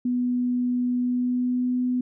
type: tone with pitch glide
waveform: sine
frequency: 246.9 to 249.8 Hz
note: B3 to B3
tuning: 0 to +20 cents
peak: -21 dBFS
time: 0.05-2.01 s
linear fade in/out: 5 ms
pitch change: +20 cents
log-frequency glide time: 0.99-1.73 s
effects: none